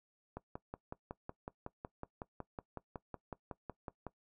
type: click train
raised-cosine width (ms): 1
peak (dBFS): -28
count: 21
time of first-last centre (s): 0.37-4.067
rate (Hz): 5.41
effects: noise-tail reverb RT60 0.1 s tail -19 dB re dry